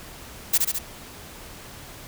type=noise with echo; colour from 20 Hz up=blue; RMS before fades=-18 dBFS; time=0.53-0.58 s; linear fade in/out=10 ms; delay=70 ms; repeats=3; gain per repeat=-3 dB; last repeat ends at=0.79 s; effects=pink hiss -42 dBFS RMS until 2.07 s